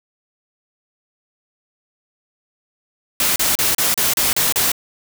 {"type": "noise bursts", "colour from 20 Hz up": "white", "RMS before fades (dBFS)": -17, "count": 8, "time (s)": [3.2, 4.718], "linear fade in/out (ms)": 2, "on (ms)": 160, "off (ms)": 34, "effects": []}